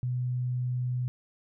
sine tone, 124.9 Hz, B2, 20 cents sharp, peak -27 dBFS, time 0.03-1.08 s, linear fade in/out 0 ms, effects none

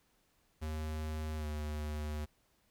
square tone with pitch glide, 77.7 to 75.44 Hz, D#2 to D2, -2 to +47 cents, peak -37 dBFS, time 0.61-2.26 s, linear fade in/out 20 ms, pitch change -51 cents, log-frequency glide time 1.37-1.46 s, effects pink hiss -73 dBFS RMS until 2.7 s

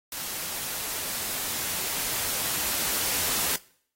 white noise with level ramp, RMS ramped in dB -34 to -26 dBFS, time 0.12-3.56 s, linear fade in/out 2 ms, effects noise-tail reverb RT60 0.6 s tail -22 dB re dry + AAC 48 kbps

